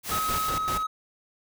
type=noise; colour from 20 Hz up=white; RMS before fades=-34 dBFS; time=0.03-0.52 s; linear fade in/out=50 ms
type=noise with tremolo; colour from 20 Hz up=pink; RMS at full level=-32 dBFS; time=0.09-0.83 s; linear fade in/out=2 ms; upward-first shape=square; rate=5.1 Hz; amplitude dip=80%
type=tone; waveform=triangle; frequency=1275 Hz; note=D#6; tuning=42 cents sharp; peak=-24 dBFS; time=0.11-0.87 s; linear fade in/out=10 ms
effects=none